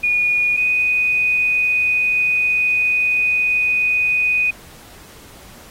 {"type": "tone pair in turn", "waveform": "sine", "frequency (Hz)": [2449, 2487], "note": ["D#7", "D#7"], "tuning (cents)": [-28, -1], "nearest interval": "unison", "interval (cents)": 27, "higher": "second", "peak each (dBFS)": [-14, -14], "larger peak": "neither", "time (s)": [[0.03, 0.57], [0.57, 4.51]], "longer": "second", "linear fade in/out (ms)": 10, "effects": ["pink hiss -43 dBFS RMS until 5.7 s", "AAC 48 kbps"]}